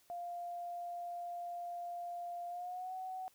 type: tone with pitch glide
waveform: sine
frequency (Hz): 698.5 to 748.6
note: F5 to F#5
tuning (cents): 0 to +20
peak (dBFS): -40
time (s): 0.1-3.28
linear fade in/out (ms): 0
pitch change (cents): +120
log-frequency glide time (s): 2.48-2.94
effects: white hiss -69 dBFS RMS until 3.34 s